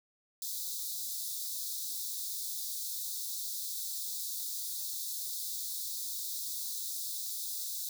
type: high-pass noise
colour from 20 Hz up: white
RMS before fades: -38 dBFS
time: 0.42-7.89 s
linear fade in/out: 2 ms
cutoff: 3600 Hz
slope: 96 dB/octave
effects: none